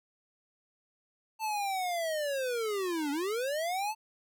square linear two-way sweep, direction down then up, 890 to 277.2 to 890 Hz, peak -31 dBFS, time 1.39-3.95 s, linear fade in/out 50 ms, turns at 3.11 s, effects none

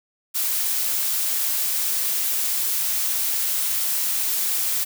blue noise, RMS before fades -23 dBFS, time 0.34-4.85 s, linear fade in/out 20 ms, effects none

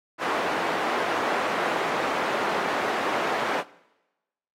white band-pass noise, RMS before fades -27 dBFS, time 0.18-3.64 s, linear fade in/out 50 ms, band 330 to 1200 Hz, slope 12 dB/octave, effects noise-tail reverb RT60 1.0 s tail -21 dB re dry + AAC 48 kbps

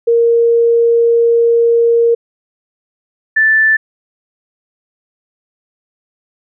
sine tone pair in turn, 466.2 / 1760.1 Hz, A#4 / A6, 0 / 0 cents, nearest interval octave + major seventh, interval 2300 cents, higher second, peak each -7 dBFS, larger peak neither, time 0.07-2.15 / 3.36-3.77 s, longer first, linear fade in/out 10 ms, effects none

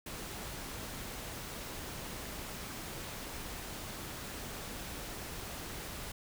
pink noise, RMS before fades -43 dBFS, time 0.06-6.12 s, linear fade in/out 5 ms, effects none

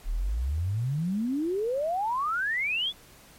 sine exponential sweep, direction up, 33.92 to 3529 Hz, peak -25 dBFS, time 0.04-2.93 s, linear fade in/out 50 ms, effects pink hiss -53 dBFS RMS until 3.38 s + MP3 64 kbps

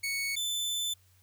sawtooth tone pair in turn, 2219 / 3522 Hz, C#7 / A7, +1 / +1 cents, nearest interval minor sixth, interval 800 cents, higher second, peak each -27 dBFS, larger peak neither, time 0.03-0.36 / 0.36-0.94 s, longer second, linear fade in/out 10 ms, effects added 92 Hz sine -62 dBFS peak until 1.22 s + white hiss -67 dBFS RMS until 1.22 s

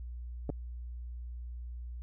clicks, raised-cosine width 2 ms, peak -22 dBFS, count 2, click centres 0.493 / 0.5 s, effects added 60 Hz sine -39 dBFS peak until 2.02 s

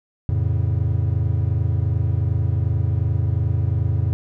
triangle chord, F augmented, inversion none, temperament equal, 87.31 / 110 / 138.59 Hz, F2 / A2 / C#3, 0 / 0 / 0 cents, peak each -19 / -19 / -23 dBFS, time 0.29-4.13 s, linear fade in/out 0 ms, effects none

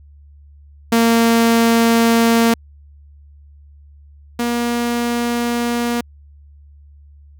sawtooth tone pair in turn, 230.4 / 238 Hz, A#3 / A#3, -20 / +36 cents, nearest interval minor second, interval 56 cents, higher second, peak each -7 / -13 dBFS, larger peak first, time 0.92-2.54 / 4.39-6.01 s, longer neither, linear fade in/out 5 ms, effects added 72 Hz sine -41 dBFS peak until 7.39 s

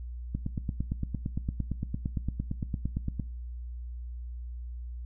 click train, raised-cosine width 5 ms, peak -18 dBFS, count 26, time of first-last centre 0.35-3.197 s, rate 8.78 Hz, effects noise-tail reverb RT60 0.4 s tail -20 dB re dry + added 60 Hz sine -36 dBFS peak until 5.05 s

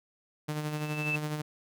sawtooth tone with tremolo, 151.3 Hz, D#3, 48 cents flat, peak -26 dBFS, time 0.48-1.42 s, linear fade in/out 10 ms, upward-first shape sine, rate 12 Hz, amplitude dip 45%
sine tone with exponential growth, 2637 Hz, E7, in tune, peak -26 dBFS, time 0.51-1.16 s, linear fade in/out 5 ms, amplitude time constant 140 ms
effects none

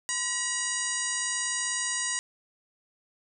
harmonic tone with a mistuned harmonic, 961 Hz, B5, 48 cents flat, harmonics 1 / 2 / 3 / 4 / 5 / 6 / 7 / 8 / 9, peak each -41 / -34 / -40 / -42 / -39 / -39 / -33 / -39 / -33 dBFS, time 0.09-2.19 s, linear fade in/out 0 ms, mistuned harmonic 1, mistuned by +100 cents, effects none

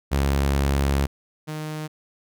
sawtooth tone pair in turn, 69.4 / 154.19 Hz, C#2 / D#3, +3 / -15 cents, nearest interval octave + major second, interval 1382 cents, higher second, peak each -15 / -25 dBFS, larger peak first, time 0.11-1.07 / 1.47-1.88 s, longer first, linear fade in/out 20 ms, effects none

